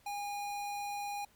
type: tone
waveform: square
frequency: 816 Hz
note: G#5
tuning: 31 cents flat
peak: -37 dBFS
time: 0.06-1.25 s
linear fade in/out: 5 ms
effects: pink hiss -66 dBFS RMS until 1.35 s + MP3 96 kbps